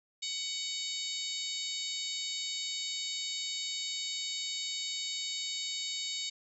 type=harmonic tone; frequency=748 Hz; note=F#5; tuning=19 cents sharp; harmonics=3 / 4 / 5 / 6 / 7 / 8 / 9 / 10; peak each=-45 / -44 / -38 / -40 / -48 / -52 / -45 / -44 dBFS; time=0.22-6.3 s; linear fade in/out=10 ms; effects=none

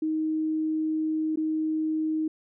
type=tone with dropouts; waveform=sine; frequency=313.6 Hz; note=D#4; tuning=14 cents sharp; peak=-24 dBFS; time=0.02-2.28 s; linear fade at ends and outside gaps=5 ms; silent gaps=1.359-1.372 s; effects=none

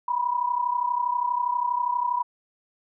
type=tone pair together; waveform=sine; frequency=969 / 1001.4 Hz; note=B5 / B5; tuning=-33 / +24 cents; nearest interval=minor second; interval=57 cents; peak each=-24 / -27 dBFS; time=0.08-2.23 s; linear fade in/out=5 ms; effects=none

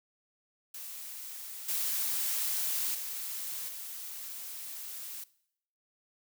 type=noise with level steps; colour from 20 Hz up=blue; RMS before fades=-43 / -32 / -38 / -42 dBFS; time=0.74-5.24 s; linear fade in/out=5 ms; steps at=1.68 / 2.94 / 3.68 s; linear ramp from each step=10 ms; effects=noise-tail reverb RT60 0.7 s tail -20 dB re dry

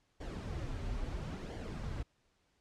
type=noise with flanger; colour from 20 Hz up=brown; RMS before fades=-40 dBFS; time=0.2-2.03 s; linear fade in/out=10 ms; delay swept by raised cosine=0.78 to 6.18 ms; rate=0.74 Hz; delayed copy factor=-0.55; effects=pink hiss -75 dBFS RMS until 2.6 s + low-pass 7000 Hz 12 dB/octave

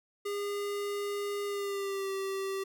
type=tone with pitch glide; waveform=square; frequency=406.8 to 388 Hz; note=G#4 to G4; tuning=-36 to -18 cents; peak=-33 dBFS; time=0.25-2.64 s; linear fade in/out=10 ms; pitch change=-82 cents; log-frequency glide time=1.45-2.11 s; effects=none

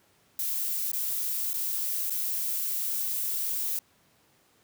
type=noise with dropouts; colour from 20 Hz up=violet; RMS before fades=-30 dBFS; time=0.39-3.79 s; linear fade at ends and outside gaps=2 ms; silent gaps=0.917-0.932 / 1.533-1.54 / 2.098-2.104 s; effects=pink hiss -64 dBFS RMS until 4.63 s + high-pass 100 Hz 12 dB/octave

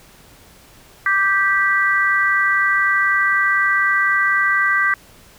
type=chord; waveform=sine; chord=G major; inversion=second; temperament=just; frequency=1176 / 1568 / 1960 Hz; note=D6 / G6 / B6; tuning=+2 / 0 / -14 cents; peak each=-20 / -17 / -18 dBFS; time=1.06-4.94 s; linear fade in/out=2 ms; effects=pink hiss -47 dBFS RMS until 5.38 s

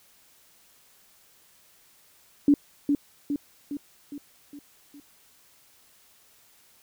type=tone with echo; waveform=sine; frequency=287.3 Hz; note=D4; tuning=38 cents flat; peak=-14 dBFS; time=2.48-2.54 s; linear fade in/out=2 ms; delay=410 ms; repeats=6; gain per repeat=-5 dB; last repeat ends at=5 s; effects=white hiss -59 dBFS RMS until 6.82 s

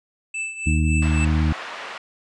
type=tone with tremolo; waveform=square; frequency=2638 Hz; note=E7; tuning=1 cent sharp; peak=-24 dBFS; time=0.34-1.25 s; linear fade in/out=5 ms; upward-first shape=triangle; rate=3.6 Hz; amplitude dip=75%
type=harmonic tone; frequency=77.78 Hz; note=D#2; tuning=in tune; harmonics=1 / 2 / 3 / 4; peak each=-18 / -23 / -26 / -28 dBFS; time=0.66-1.53 s; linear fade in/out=10 ms
type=band-pass noise; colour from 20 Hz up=pink; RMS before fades=-34 dBFS; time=1.02-1.98 s; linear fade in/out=5 ms; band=830 to 2500 Hz; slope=12 dB/octave
effects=resampled to 22050 Hz

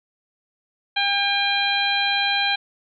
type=harmonic tone; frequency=802 Hz; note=G5; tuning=39 cents sharp; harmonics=1 / 2 / 3 / 4 / 5; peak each=-25 / -25 / -25 / -25 / -25 dBFS; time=0.96-2.56 s; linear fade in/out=10 ms; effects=none

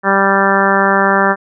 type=harmonic tone; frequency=196 Hz; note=G3; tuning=in tune; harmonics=1 / 2 / 3 / 4 / 5 / 6 / 7 / 8 / 9; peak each=-18 / -18 / -18 / -18 / -18 / -18 / -18 / -18 / -18 dBFS; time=0.03-1.36 s; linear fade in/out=50 ms; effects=none

